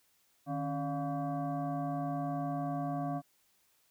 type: tone with frequency modulation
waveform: sine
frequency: 276.5 Hz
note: C#4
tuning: 4 cents flat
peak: -32 dBFS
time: 0.46-3.22 s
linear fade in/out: 50 ms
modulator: 430 Hz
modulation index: 1.4
effects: white hiss -71 dBFS RMS until 3.9 s